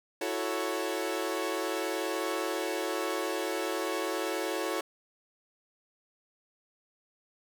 sawtooth chord, F# minor seventh, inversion third, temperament equal, 329.6 / 370 / 440 / 554.4 Hz, E4 / F#4 / A4 / C#5, 0 / 0 / 0 / 0 cents, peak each -32 dBFS, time 0.21-4.81 s, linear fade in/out 5 ms, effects none

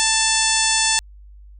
harmonic tone with a mistuned harmonic, 886 Hz, A5, 12 cents sharp, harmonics 1 / 2 / 3 / 4 / 5 / 6 / 7 / 8 / 9 / 10, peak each -25 / -25 / -25 / -25 / -25 / -25 / -25 / -25 / -25 / -25 dBFS, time 0-0.99 s, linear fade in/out 0 ms, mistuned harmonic 4, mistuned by -30 cents, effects added 50 Hz sine -40 dBFS peak until 1.59 s

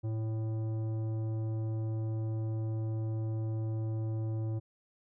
triangle tone with tanh clipping, 110.6 Hz, A2, 9 cents sharp, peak -33 dBFS, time 0.03-4.6 s, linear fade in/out 20 ms, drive 16 dB, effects none

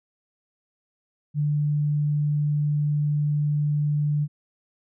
sine tone, 147.9 Hz, D3, 13 cents sharp, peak -20 dBFS, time 1.34-4.28 s, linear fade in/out 50 ms, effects none

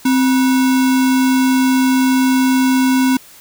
sine tone with sample-and-hold, 260.5 Hz, C4, 7 cents flat, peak -10 dBFS, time 0.05-3.17 s, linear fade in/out 5 ms, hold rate 1225 Hz, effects white hiss -42 dBFS RMS until 3.4 s

